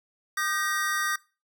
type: tone cluster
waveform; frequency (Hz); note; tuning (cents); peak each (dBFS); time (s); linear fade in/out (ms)
square; 1215 / 1553 / 1891; D#6 / G6 / A#6; -42 / -17 / +24; -31; 0.37-1.16; 5
effects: noise-tail reverb RT60 0.3 s tail -20 dB re dry